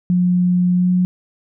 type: tone with pitch glide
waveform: sine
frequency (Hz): 179.1 to 181.18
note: F3 to F#3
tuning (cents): +44 to -36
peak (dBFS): -12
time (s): 0.1-1.05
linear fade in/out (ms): 0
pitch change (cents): +20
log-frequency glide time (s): 0.74-0.91
effects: none